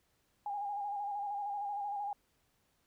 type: tone with vibrato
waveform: sine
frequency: 814 Hz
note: G#5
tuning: 35 cents flat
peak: -35 dBFS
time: 0.46-2.13 s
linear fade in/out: 2 ms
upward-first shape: square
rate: 13 Hz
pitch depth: 34 cents each way
effects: pink hiss -75 dBFS RMS until 2.86 s